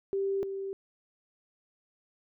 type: tone pair in turn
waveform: sine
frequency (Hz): 392 / 390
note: G4 / G4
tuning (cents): 0 / -9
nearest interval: unison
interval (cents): 9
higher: first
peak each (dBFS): -27 / -33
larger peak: first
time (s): 0.13-0.43 / 0.43-0.73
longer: neither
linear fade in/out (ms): 0
effects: none